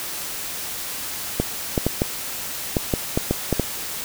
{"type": "clicks", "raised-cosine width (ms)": 2, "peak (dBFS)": -5, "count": 10, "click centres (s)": [1.4, 1.778, 1.866, 2.019, 2.768, 2.938, 3.175, 3.31, 3.527, 3.597], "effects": ["white hiss -30 dBFS RMS until 4.04 s"]}